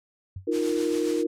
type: tone with exponential decay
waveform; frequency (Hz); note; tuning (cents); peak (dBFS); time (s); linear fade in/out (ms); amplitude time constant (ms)
sine; 94; F#2; +28; -30; 0.36-0.5; 5; 30
type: chord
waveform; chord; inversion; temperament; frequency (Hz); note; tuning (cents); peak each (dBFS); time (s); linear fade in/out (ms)
sine; Eb suspended second; none; equal; 311.1 / 349.2 / 466.2; Eb4 / F4 / Bb4; 0 / 0 / 0; -27; 0.47-1.27; 10
type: noise with tremolo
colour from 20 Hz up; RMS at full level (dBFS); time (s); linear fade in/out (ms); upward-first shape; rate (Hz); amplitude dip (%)
white; -36; 0.51-1.24; 50; sine; 7.3; 35
effects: low-pass 8000 Hz 12 dB/octave